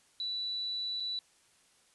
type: tone with dropouts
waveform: sine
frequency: 3955 Hz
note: B7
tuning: 2 cents sharp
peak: -33 dBFS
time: 0.2-1.19 s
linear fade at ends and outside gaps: 1 ms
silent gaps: 1-1.004 s
effects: white hiss -66 dBFS RMS until 1.94 s + resampled to 24000 Hz